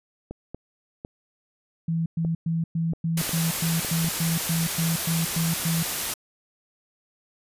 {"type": "clicks", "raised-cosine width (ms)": 2, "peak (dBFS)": -21, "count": 9, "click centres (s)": [0.31, 0.546, 1.049, 2.249, 2.934, 3.214, 3.293, 3.848, 4.045]}
{"type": "tone bursts", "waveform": "sine", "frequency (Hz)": 164.81, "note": "E3", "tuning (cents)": 0, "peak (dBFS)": -22, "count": 14, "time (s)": [1.88, 5.83], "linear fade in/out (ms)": 5, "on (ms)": 180, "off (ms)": 110}
{"type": "noise", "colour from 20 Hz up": "white", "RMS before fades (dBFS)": -28, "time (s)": [3.17, 6.14], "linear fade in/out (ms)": 5}
{"effects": ["resampled to 32000 Hz"]}